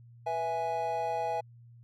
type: chord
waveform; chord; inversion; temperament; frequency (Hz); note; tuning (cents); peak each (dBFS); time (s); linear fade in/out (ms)
triangle; E major; second; equal with one note detuned; 490.2 / 659.3 / 830.6; B4 / E5 / G#5; -13 / 0 / 0; -36 / -32 / -30; 0.26-1.41; 10
effects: added 118 Hz sine -51 dBFS peak until 1.83 s